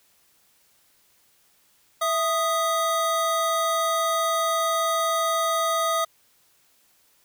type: tone pair together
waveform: square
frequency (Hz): 659.3 / 1244.5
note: E5 / D#6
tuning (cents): 0 / 0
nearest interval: major seventh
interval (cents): 1100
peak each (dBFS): -26 / -24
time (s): 2.01-6.05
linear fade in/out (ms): 10
effects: white hiss -62 dBFS RMS until 7.24 s